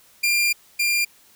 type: tone pair in turn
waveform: sawtooth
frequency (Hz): 2394 / 2394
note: D7 / D7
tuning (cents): +33 / +33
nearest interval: unison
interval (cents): 0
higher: neither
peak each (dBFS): -14 / -15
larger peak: first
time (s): 0.23-0.53 / 0.79-1.05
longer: first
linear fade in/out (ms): 10
effects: white hiss -54 dBFS RMS until 1.35 s